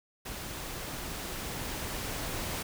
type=noise with level ramp; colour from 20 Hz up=pink; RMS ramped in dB=-40 to -35 dBFS; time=0.25-2.63 s; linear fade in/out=10 ms; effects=none